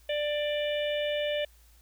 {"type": "harmonic tone", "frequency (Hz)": 591, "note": "D5", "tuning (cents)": 11, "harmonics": [1, 3, 4, 5, 6], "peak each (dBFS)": [-28, -39, -39, -37, -41], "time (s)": [0.09, 1.45], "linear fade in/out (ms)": 5, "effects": ["added 57 Hz sine -56 dBFS peak until 1.81 s", "white hiss -63 dBFS RMS until 1.81 s"]}